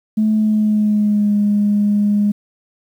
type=tone with pitch glide; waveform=sine; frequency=216 to 206.2 Hz; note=A3 to G#3; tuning=-32 to -12 cents; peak=-11 dBFS; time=0.17-2.32 s; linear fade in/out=10 ms; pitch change=-80 cents; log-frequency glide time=0.35-1.34 s; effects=tanh soft clip ceiling -7 dBFS + 8-bit